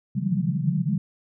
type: band-pass noise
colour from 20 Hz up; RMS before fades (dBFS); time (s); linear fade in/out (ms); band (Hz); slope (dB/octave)
pink; -24; 0.15-0.98; 5; 140 to 200; 96
effects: none